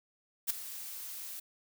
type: noise with ADSR envelope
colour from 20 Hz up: blue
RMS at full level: -28 dBFS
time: 0.47-1.4 s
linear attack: 31 ms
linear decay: 8 ms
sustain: -15 dB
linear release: 8 ms
effects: none